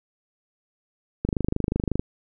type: click train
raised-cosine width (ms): 3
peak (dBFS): -10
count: 20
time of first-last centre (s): 1.25-1.995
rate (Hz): 25.5
effects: none

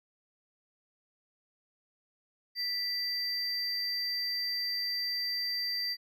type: tone pair together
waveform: triangle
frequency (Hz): 1975.5 / 4699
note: B6 / D8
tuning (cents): 0 / 0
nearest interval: octave + minor third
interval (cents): 1500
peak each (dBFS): -38 / -30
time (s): 2.55-5.97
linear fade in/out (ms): 50
effects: none

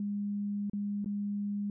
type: tone with dropouts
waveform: sine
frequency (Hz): 203.9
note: G#3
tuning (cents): -32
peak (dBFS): -31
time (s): 0-1.7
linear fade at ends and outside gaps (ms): 2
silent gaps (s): 0.698-0.733 / 1.045-1.059
effects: none

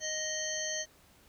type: harmonic tone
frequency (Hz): 622.3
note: D#5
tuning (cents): 0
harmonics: 1 / 3 / 5 / 7 / 9 / 10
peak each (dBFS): -40 / -39 / -42 / -43 / -47 / -36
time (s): 0-0.86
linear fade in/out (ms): 50
effects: pink hiss -62 dBFS RMS until 1.28 s

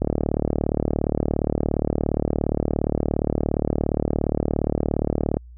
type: click train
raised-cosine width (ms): 2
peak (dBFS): -7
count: 200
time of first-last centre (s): 0.02-5.369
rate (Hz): 37.2
effects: added 60 Hz sine -40 dBFS peak until 5.57 s

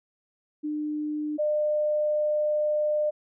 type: tone pair in turn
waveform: sine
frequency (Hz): 301.1 / 602.2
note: D4 / D5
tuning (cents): +43 / +43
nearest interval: octave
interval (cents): 1200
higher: second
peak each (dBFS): -27 / -22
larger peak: second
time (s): 0.63-1.38 / 1.38-3.11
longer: second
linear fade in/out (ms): 20
effects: none

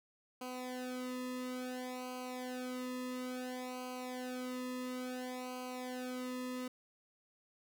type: tone with flanger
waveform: sawtooth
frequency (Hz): 252.5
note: B3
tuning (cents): +39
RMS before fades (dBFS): -42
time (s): 0.41-6.68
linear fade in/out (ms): 5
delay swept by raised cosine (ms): 0.55 to 1.33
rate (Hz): 0.58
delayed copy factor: -1
effects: none

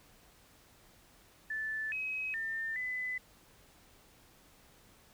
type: tone with pitch steps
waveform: sine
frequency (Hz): 1753 / 2545 / 1801 / 2007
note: A6 / D#7 / A6 / B6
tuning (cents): -7 / +39 / +40 / +27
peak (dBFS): -34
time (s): 1.5-3.18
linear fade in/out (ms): 5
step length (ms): 420
effects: pink hiss -62 dBFS RMS until 5.13 s

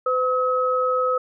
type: tone pair together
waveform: sine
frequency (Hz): 508 / 1280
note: B4 / D#6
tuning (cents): +49 / +49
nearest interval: octave + major third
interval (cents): 1600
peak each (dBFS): -21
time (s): 0.06-1.18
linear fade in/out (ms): 5
effects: none

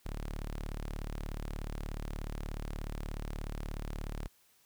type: tone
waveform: sawtooth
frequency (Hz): 36.71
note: D1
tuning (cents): 0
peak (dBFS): -33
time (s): 0.05-4.28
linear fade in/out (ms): 10
effects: white hiss -67 dBFS RMS until 4.65 s

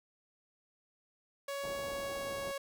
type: tone with pitch glide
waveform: sawtooth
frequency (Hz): 559 to 554.5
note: C#5 to C#5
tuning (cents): +14 to 0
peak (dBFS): -33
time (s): 1.48-2.58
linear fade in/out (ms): 5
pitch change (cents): -14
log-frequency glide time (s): 1.66-2.35
type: low-pass noise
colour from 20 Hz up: white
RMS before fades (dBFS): -48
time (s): 1.63-2.52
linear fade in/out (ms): 10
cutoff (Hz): 760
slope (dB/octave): 24
effects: none

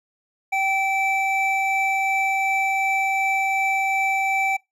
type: tone pair together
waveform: triangle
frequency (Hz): 774.9 / 2322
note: G5 / D7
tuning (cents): -20 / -20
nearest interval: octave + perfect fifth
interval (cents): 1900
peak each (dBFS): -20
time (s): 0.52-4.57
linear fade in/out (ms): 10
effects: noise-tail reverb RT60 0.2 s tail -25 dB re dry

